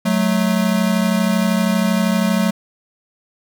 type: tone pair together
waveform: square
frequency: 185.3 / 218 Hz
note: F#3 / A3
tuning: +3 / -16 cents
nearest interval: minor third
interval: 281 cents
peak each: -18 dBFS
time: 0.05-2.51 s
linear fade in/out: 10 ms
effects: none